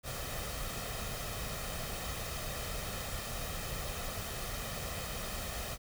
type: noise with comb filter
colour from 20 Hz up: pink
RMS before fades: -39 dBFS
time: 0.03-5.78 s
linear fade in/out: 50 ms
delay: 1.6 ms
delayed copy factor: +0.55
effects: none